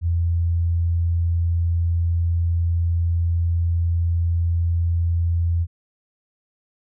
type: tone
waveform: sine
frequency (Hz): 84.8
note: E2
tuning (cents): +50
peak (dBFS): -17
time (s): 0.01-5.67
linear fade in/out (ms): 50
effects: none